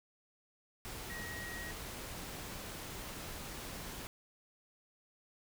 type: tone in noise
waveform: sine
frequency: 1896 Hz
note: A#6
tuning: 29 cents sharp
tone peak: -44 dBFS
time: 1.1-1.71 s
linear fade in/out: 0 ms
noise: pink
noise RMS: -45 dBFS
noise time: 0.85-4.07 s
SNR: -2 dB
effects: none